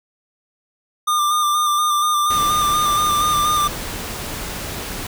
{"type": "tone with vibrato", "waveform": "square", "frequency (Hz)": 1200, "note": "D6", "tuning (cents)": 37, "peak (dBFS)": -16, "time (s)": [1.07, 3.68], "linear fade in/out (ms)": 10, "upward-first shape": "square", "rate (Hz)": 4.2, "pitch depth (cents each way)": 22}
{"type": "noise", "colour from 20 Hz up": "pink", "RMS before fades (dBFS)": -28, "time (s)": [2.3, 5.07], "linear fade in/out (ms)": 5}
{"effects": []}